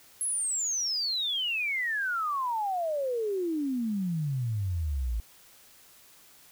sine exponential sweep, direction down, 11040 to 53.8 Hz, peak -27 dBFS, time 0.21-5.2 s, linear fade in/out 0 ms, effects white hiss -56 dBFS RMS until 6.51 s

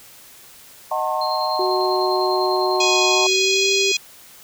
sine chord, D# diminished seventh, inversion none, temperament just, 622.3 / 746.7 / 896 / 1075.3 Hz, D#5 / F#5 / A5 / C6, 0 / +16 / +31 / +47 cents, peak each -25 dBFS, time 0.91-3.27 s, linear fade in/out 5 ms
sine tone with tremolo, 4186 Hz, C8, in tune, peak -25 dBFS, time 1.21-3.82 s, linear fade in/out 5 ms, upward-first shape square, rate 10 Hz, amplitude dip 40%
sine tone with pitch glide, 370 to 392 Hz, F#4 to G4, 0 to 0 cents, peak -20 dBFS, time 1.59-3.92 s, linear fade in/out 5 ms, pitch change +100 cents, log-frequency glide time 3.04-3.7 s
harmonic tone, 830.6 Hz, G#5, in tune, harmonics 3 / 4 / 5 / 6 / 7 / 8 / 9, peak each -21 / -23 / -25 / -27 / -28 / -29 / -30 dBFS, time 2.8-3.97 s, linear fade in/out 5 ms
effects white hiss -45 dBFS RMS until 4.43 s

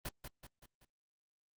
pink noise with echo, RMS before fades -40 dBFS, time 0.05-0.09 s, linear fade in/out 5 ms, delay 190 ms, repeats 4, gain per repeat -6 dB, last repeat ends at 0.85 s, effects Opus 32 kbps

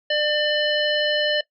harmonic tone with a mistuned harmonic, 598 Hz, D5, 31 cents sharp, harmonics 1 / 3 / 5 / 7 / 9, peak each -22 / -25 / -24 / -29 / -38 dBFS, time 0.1-1.41 s, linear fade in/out 5 ms, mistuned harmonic 9, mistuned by -63 cents, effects noise-tail reverb RT60 0.1 s tail -20 dB re dry

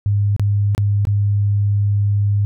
sine tone with dropouts, 101.9 Hz, G#2, 32 cents flat, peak -13 dBFS, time 0.06-2.45 s, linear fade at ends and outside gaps 0 ms, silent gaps 0.364-0.396 / 0.749-0.779 / 1.052-1.071 s, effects none

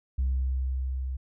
sine tone with level ramp, 65.2 Hz, C2, 5 cents flat, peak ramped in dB -21 to -29 dBFS, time 0.18-1.17 s, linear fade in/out 10 ms, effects tanh soft clip ceiling -21 dBFS

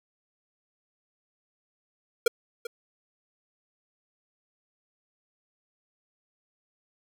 square tone with echo, 467.5 Hz, A#4, 5 cents sharp, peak -18 dBFS, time 2.26-2.28 s, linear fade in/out 5 ms, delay 390 ms, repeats 1, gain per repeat -15 dB, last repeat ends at 2.67 s, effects none

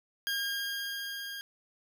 20% pulse tone with level ramp, 1617 Hz, G#6, 47 cents flat, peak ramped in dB -25 to -34 dBFS, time 0.27-1.41 s, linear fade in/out 0 ms, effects none

